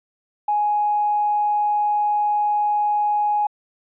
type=tone with hard clipping; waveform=triangle; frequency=834 Hz; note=G#5; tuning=7 cents sharp; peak=-17 dBFS; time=0.48-3.47 s; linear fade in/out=5 ms; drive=3 dB; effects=resampled to 8000 Hz